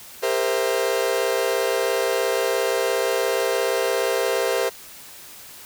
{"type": "chord", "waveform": "40% pulse", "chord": "C dominant seventh", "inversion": "second", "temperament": "equal with one note detuned", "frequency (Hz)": [400.2, 466.2, 523.3, 659.3], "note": ["G4", "Bb4", "C5", "E5"], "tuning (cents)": [36, 0, 0, 0], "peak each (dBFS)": [-25, -24, -24, -27], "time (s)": [0.22, 4.7], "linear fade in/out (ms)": 20, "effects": ["white hiss -42 dBFS RMS until 5.65 s"]}